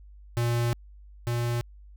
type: tone pair in turn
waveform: square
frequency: 118.7 / 119.16 Hz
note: A#2 / A#2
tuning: +32 / +38 cents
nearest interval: unison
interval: 6 cents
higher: second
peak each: -24 / -26 dBFS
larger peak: first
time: 0.37-0.73 / 1.27-1.61 s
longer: first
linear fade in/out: 0 ms
effects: added 50 Hz sine -46 dBFS peak until 1.96 s